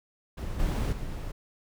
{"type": "noise with level steps", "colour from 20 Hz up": "brown", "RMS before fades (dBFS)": [-34, -27, -35], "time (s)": [0.37, 1.32], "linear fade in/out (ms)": 10, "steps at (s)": [0.59, 0.92], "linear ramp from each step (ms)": 10, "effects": []}